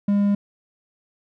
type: tone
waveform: triangle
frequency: 202.5 Hz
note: G#3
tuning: 43 cents flat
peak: -14 dBFS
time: 0.08-0.35 s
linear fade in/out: 5 ms
effects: none